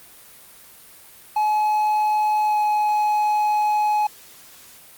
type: tone with pitch glide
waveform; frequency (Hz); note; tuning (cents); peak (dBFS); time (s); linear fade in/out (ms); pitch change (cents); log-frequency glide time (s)
triangle; 850 to 843.6; G#5 to G#5; +40 to +27; -15; 1.36-4.07; 5; -13; 2.45-2.57
effects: white hiss -46 dBFS RMS until 4.97 s + Opus 32 kbps